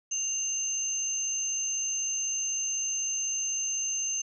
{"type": "tone pair together", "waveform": "sine", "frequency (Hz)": [2794, 6272], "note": ["F7", "G8"], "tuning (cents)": [0, 0], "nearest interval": "octave + major second", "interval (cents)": 1400, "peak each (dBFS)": [-39, -28], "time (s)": [0.11, 4.22], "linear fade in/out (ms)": 10, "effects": []}